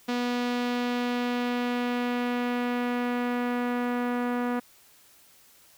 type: tone with low-pass filter sweep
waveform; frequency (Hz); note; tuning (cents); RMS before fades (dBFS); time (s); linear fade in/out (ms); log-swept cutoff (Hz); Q
sawtooth; 244; B3; -21; -28; 0.08-4.6; 10; 4500 to 1600; 1.1
effects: white hiss -57 dBFS RMS until 5.77 s